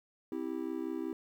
triangle chord, C major, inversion none, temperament just, 261.6 / 327 / 392.4 Hz, C4 / E4 / G4, 0 / -14 / +2 cents, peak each -38 / -35 / -39 dBFS, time 0.32-1.13 s, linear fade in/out 2 ms, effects 11-bit

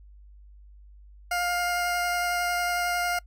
20% pulse tone with vibrato, 706 Hz, F5, 19 cents sharp, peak -20 dBFS, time 1.31-3.19 s, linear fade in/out 5 ms, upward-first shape triangle, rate 11 Hz, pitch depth 10 cents each way, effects noise-tail reverb RT60 0.1 s tail -24 dB re dry + added 50 Hz sine -47 dBFS peak until 3.26 s

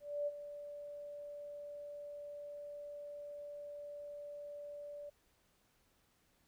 sine tone with ADSR envelope, 582 Hz, D5, 16 cents flat, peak -33 dBFS, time 0-5.1 s, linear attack 270 ms, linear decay 35 ms, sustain -12 dB, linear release 11 ms, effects pink hiss -74 dBFS RMS until 6.47 s

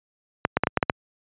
clicks, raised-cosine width 0.5 ms, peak -3 dBFS, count 7, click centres 0.451 / 0.57 / 0.636 / 0.671 / 0.773 / 0.828 / 0.898 s, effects high-pass 80 Hz 12 dB/octave + resampled to 8000 Hz

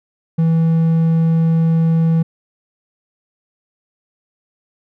triangle tone, 163.5 Hz, E3, 14 cents flat, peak -9 dBFS, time 0.38-2.23 s, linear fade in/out 10 ms, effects none

